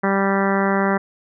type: harmonic tone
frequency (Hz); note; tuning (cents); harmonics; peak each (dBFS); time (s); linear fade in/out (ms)
196; G3; 0; 1 / 2 / 3 / 4 / 5 / 6 / 7 / 8 / 9 / 10; -20 / -23 / -25 / -26 / -27 / -28 / -28 / -29 / -30 / -30; 0.03-0.98; 10
effects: none